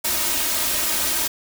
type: noise with comb filter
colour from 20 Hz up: white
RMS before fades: -22 dBFS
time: 0.04-1.28 s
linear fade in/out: 10 ms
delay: 3.2 ms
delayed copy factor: +0.65
effects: none